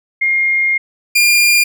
sine / sawtooth tone pair in turn, 2129 / 2405 Hz, C7 / D7, +30 / +41 cents, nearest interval major second, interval 211 cents, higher second, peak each -11 / -5 dBFS, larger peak second, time 0.21-0.78 / 1.15-1.64 s, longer first, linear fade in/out 10 ms, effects none

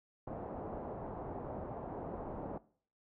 white low-pass noise, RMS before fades -43 dBFS, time 0.27-2.58 s, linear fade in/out 5 ms, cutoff 800 Hz, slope 24 dB/octave, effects noise-tail reverb RT60 0.5 s tail -20 dB re dry

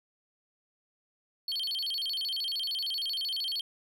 triangle tone with vibrato, 3729 Hz, A#7, in tune, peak -29 dBFS, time 1.48-3.61 s, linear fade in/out 2 ms, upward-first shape square, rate 13 Hz, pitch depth 290 cents each way, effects none

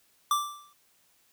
square tone with exponential decay, 1173 Hz, D6, 2 cents flat, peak -21 dBFS, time 0.31-0.73 s, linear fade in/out 2 ms, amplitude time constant 91 ms, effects white hiss -66 dBFS RMS until 1.32 s

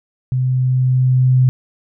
sine tone with level ramp, 128.3 Hz, C3, 34 cents flat, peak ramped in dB -14 to -8 dBFS, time 0.32-1.49 s, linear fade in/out 0 ms, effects none

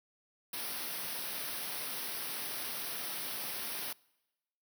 white band-stop noise, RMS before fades -39 dBFS, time 0.53-3.93 s, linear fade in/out 5 ms, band 5900 to 8900 Hz, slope 96 dB/octave, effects noise-tail reverb RT60 1.0 s tail -25 dB re dry + high-pass 150 Hz 12 dB/octave

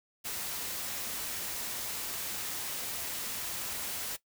white noise, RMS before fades -37 dBFS, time 0.24-4.17 s, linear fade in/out 20 ms, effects noise-tail reverb RT60 0.1 s tail -17 dB re dry

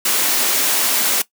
white high-pass noise, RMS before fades -17 dBFS, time 0.05-1.22 s, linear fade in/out 5 ms, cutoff 220 Hz, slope 24 dB/octave, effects noise-tail reverb RT60 0.1 s tail -18 dB re dry

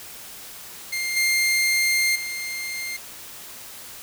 sawtooth tone with level steps, 2111 Hz, C7, 15 cents sharp, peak -21 / -15 / -25 dBFS, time 0.92-2.97 s, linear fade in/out 10 ms, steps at 1.16 / 2.15 s, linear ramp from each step 10 ms, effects white hiss -40 dBFS RMS until 4.02 s

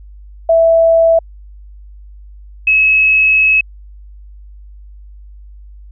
sine tone pair in turn, 659.3 / 2575 Hz, E5 / E7, 0 / -41 cents, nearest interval 2 octaves, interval 2359 cents, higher second, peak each -6 / -7 dBFS, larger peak first, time 0.49-1.19 / 2.67-3.61 s, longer second, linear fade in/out 5 ms, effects added 50 Hz sine -33 dBFS peak until 5.91 s

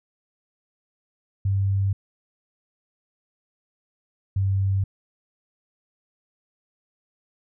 sine tone pair in turn, 98 / 97.15 Hz, G2 / G2, 0 / -15 cents, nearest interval unison, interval 15 cents, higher first, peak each -19 dBFS, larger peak neither, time 1.45-1.93 / 4.36-4.84 s, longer neither, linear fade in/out 5 ms, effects none

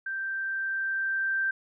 sine tone with level ramp, 1568 Hz, G6, in tune, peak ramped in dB -30 to -24 dBFS, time 0.06-1.51 s, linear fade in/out 5 ms, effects none

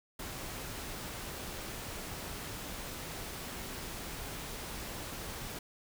pink noise, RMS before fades -42 dBFS, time 0.19-5.59 s, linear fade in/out 5 ms, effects none

